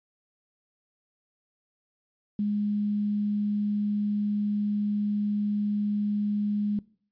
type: tone with quantisation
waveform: sine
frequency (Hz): 207.1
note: G#3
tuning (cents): -5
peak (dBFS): -24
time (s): 2.39-6.79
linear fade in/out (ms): 2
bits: 9
effects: noise-tail reverb RT60 0.5 s tail -22 dB re dry + resampled to 11025 Hz